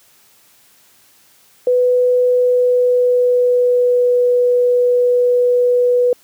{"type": "tone with pitch glide", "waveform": "sine", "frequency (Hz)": [496.9, 491.5], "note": ["B4", "B4"], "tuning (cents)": [11, -8], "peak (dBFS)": -10, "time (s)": [1.67, 6.13], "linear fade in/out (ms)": 2, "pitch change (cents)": -19, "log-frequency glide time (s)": [2.2, 4.15], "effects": ["white hiss -51 dBFS RMS until 6.23 s", "high-pass 60 Hz 12 dB/octave"]}